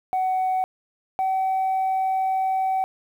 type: tone pair in turn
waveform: sine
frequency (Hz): 749 / 761.2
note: F#5 / F#5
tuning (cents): +21 / +49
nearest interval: unison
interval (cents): 28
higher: second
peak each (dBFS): -18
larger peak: neither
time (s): 0.13-0.64 / 1.19-2.84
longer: second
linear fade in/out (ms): 0
effects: tanh soft clip ceiling -18 dBFS + 9-bit